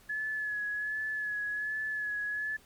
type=tone with vibrato; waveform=sine; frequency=1705 Hz; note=G#6; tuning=45 cents sharp; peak=-31 dBFS; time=0.09-2.57 s; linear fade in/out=10 ms; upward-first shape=sine; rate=1.3 Hz; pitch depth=30 cents each way; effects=pink hiss -60 dBFS RMS until 2.65 s + MP3 96 kbps